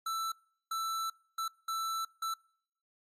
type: tone bursts at uneven times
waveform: square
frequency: 1327 Hz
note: E6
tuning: 11 cents sharp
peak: -33 dBFS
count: 5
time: 0.06-0.32 / 0.71-1.1 / 1.38-1.48 / 1.68-2.05 / 2.22-2.34 s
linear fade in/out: 5 ms
effects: noise-tail reverb RT60 0.7 s tail -26 dB re dry + MP3 64 kbps